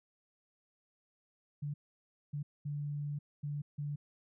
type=tone bursts at uneven times; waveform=sine; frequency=145.7 Hz; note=D3; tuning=13 cents flat; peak=-35 dBFS; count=5; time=1.62-1.74 / 2.33-2.43 / 2.65-3.19 / 3.43-3.62 / 3.78-3.96 s; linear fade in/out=10 ms; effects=none